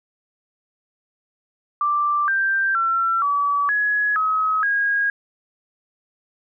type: tone with pitch steps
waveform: sine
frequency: 1176 / 1576 / 1351 / 1145 / 1680 / 1276 / 1637 Hz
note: D6 / G6 / E6 / D6 / G#6 / D#6 / G#6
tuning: +2 / +9 / +42 / -44 / +19 / +43 / -25 cents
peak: -17 dBFS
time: 1.81-5.1 s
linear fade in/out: 2 ms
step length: 470 ms
effects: none